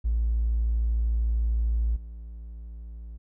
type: tone with level steps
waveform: triangle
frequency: 56.6 Hz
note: A1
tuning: 50 cents sharp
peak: -18 / -35 dBFS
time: 0.04-3.18 s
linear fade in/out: 20 ms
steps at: 1.95 s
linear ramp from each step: 20 ms
effects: tanh soft clip ceiling -19 dBFS